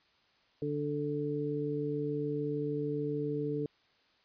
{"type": "harmonic tone", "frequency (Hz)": 146.83, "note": "D3", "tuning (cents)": 0, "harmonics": [1, 2, 3], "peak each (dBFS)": [-37, -36, -34], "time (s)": [0.62, 3.66], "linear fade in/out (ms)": 2, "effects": ["white hiss -68 dBFS RMS until 4.24 s", "resampled to 11025 Hz"]}